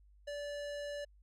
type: tone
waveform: square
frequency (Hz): 580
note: D5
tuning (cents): -22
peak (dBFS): -40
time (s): 0.27-1.05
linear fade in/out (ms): 10
effects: added 50 Hz sine -60 dBFS peak until 1.22 s + low-pass 7000 Hz 12 dB/octave